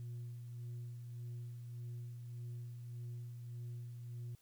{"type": "tone with tremolo", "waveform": "sine", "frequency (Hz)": 120, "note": "B2", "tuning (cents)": -49, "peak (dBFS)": -40, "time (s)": [0, 4.35], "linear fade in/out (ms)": 0, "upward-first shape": "sine", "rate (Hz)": 1.7, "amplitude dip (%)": 45, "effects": ["tanh soft clip ceiling -41 dBFS", "white hiss -72 dBFS RMS until 4.41 s"]}